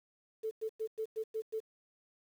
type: tone bursts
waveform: sine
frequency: 440 Hz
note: A4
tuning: in tune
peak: -33 dBFS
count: 7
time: 0.43-1.604 s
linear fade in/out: 20 ms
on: 82 ms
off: 100 ms
effects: 10-bit